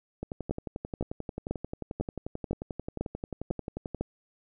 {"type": "two click trains", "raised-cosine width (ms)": 2, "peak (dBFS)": [-21, -16], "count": [43, 8], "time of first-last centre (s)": [[0.23, 3.947], [0.51, 4.01]], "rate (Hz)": [11.3, 2], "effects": []}